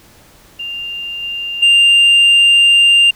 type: tone with level steps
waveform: sine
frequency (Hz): 2794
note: F7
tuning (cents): 0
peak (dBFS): -21 / -19 / -3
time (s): 0.59-3.11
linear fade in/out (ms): 10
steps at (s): 1.22 / 1.62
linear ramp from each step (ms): 10
effects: tanh soft clip ceiling -5 dBFS + pink hiss -45 dBFS RMS until 3.15 s